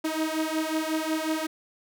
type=beating tone pair; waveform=sawtooth; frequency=313 / 318.5 Hz; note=D#4 / D#4; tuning=+10 / +41 cents; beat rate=5.5 Hz; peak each=-25 dBFS; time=0.04-1.47 s; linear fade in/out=10 ms; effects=none